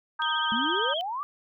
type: chord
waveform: sine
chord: Eb major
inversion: second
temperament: equal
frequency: 932.3 / 1244.5 / 1568 Hz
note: Bb5 / Eb6 / G6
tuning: 0 / 0 / 0 cents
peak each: -30 dBFS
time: 0.19-0.94 s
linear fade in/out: 10 ms
type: tone with vibrato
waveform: sine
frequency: 3200 Hz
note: G7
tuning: 35 cents sharp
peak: -29 dBFS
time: 0.22-1.01 s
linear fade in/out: 0 ms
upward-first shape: triangle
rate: 15 Hz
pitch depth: 92 cents each way
type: exponential sweep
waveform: sine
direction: up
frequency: 213.8 to 1209 Hz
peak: -29 dBFS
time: 0.52-1.23 s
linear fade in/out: 0 ms
effects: none